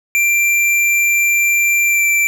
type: tone with pitch glide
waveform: square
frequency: 2362 to 2343 Hz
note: D7 to D7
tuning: +9 to -5 cents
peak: -12 dBFS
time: 0.15-2.27 s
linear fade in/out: 0 ms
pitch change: -14 cents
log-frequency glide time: 1.85-2.06 s
effects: none